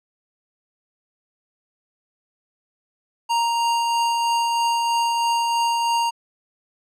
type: tone with tremolo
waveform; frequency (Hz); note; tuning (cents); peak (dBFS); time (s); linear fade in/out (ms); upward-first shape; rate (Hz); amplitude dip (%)
square; 933; A#5; +1; -18; 3.29-6.11; 20; triangle; 3.1; 25
effects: low-pass 9000 Hz 12 dB/octave